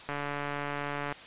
click train, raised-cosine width 0.5 ms, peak -19 dBFS, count 150, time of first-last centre 0.09-1.125 s, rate 144 Hz, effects white hiss -47 dBFS RMS until 1.26 s + resampled to 8000 Hz

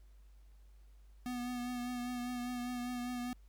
square tone with vibrato, 245.8 Hz, B3, 8 cents flat, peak -38 dBFS, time 1.26-3.33 s, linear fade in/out 0 ms, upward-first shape triangle, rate 5 Hz, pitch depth 28 cents each way, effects added 50 Hz sine -56 dBFS peak until 3.48 s + pink hiss -75 dBFS RMS until 3.48 s

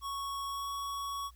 square tone with pitch glide, 1108.7 to 1118.3 Hz, C#6 to C#6, 0 to +15 cents, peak -36 dBFS, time 0.01-1.31 s, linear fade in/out 50 ms, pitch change +15 cents, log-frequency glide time 0.47-0.7 s, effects added 60 Hz sine -54 dBFS peak until 1.35 s + white hiss -69 dBFS RMS until 1.35 s

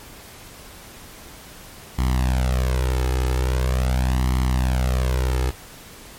sawtooth tone with flanger, 63.4 Hz, B1, 46 cents sharp, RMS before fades -20 dBFS, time 1.98-5.51 s, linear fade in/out 10 ms, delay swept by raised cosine 0.96 to 2.36 ms, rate 0.42 Hz, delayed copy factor +0.85, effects pink hiss -42 dBFS RMS until 6.18 s + MP3 64 kbps

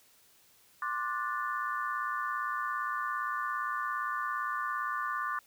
sine chord, D dominant seventh, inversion third, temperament just, 1057.2 / 1174.7 / 1468.3 / 1762 Hz, C6 / D6 / F#6 / A6, +18 / 0 / -14 / +2 cents, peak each -38 / -34 / -38 / -39 dBFS, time 0.82-5.39 s, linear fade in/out 2 ms, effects white hiss -63 dBFS RMS until 5.46 s

